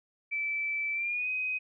sine tone with pitch glide, 2319 to 2514 Hz, D7 to D#7, -22 to +17 cents, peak -29 dBFS, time 0.31-1.59 s, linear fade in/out 20 ms, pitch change +139 cents, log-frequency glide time 0.93-1.29 s, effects none

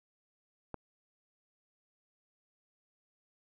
click, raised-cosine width 1 ms, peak -25 dBFS, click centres 0.743 s, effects none

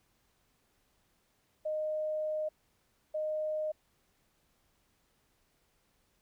sine tone bursts at uneven times, 617 Hz, D#5, 15 cents flat, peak -31 dBFS, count 2, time 1.65-2.49 / 3.14-3.72 s, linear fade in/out 10 ms, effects pink hiss -73 dBFS RMS until 6.21 s

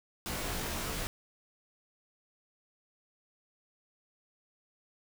pink noise with comb filter, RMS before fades -36 dBFS, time 0.26-1.07 s, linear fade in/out 0 ms, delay 19 ms, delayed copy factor -0.85, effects none

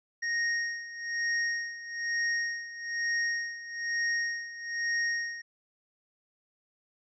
square tone with tremolo, 1864.7 Hz, A#6, in tune, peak -27 dBFS, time 0.22-5.42 s, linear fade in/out 10 ms, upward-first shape sine, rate 1.1 Hz, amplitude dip 80%, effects resampled to 16000 Hz

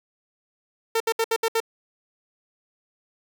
sawtooth tone bursts, 452.8 Hz, A4, 50 cents sharp, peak -16 dBFS, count 6, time 0.95-1.603 s, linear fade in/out 5 ms, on 53 ms, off 67 ms, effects none

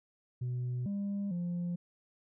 sine tone with pitch steps, 124.2 / 200.7 / 174.8 Hz, B2 / G3 / F3, +10 / +41 / +2 cents, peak -30 dBFS, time 0.41-1.76 s, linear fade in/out 10 ms, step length 450 ms, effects tanh soft clip ceiling -31 dBFS

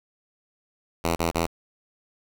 5% pulse tone bursts, 83.7 Hz, E2, 27 cents sharp, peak -11 dBFS, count 3, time 1.04-1.466 s, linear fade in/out 5 ms, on 120 ms, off 33 ms, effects none

